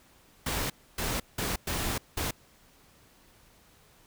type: noise bursts at uneven times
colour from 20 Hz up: pink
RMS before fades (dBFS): -31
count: 5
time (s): 0.46-0.7 / 0.98-1.2 / 1.38-1.56 / 1.67-1.98 / 2.17-2.31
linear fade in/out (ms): 5
effects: pink hiss -60 dBFS RMS until 4.06 s